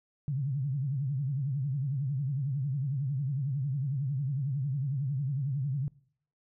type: tone with vibrato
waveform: sine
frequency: 137.2 Hz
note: C#3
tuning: 17 cents flat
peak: -28 dBFS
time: 0.28-5.88 s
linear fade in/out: 0 ms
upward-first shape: triangle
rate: 11 Hz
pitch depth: 180 cents each way
effects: noise-tail reverb RT60 0.6 s tail -23 dB re dry